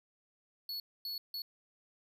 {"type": "tone bursts at uneven times", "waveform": "square", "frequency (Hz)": 4396, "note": "C#8", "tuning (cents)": -15, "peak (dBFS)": -38, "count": 3, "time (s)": [[0.69, 0.8], [1.05, 1.18], [1.34, 1.42]], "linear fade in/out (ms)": 2, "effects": []}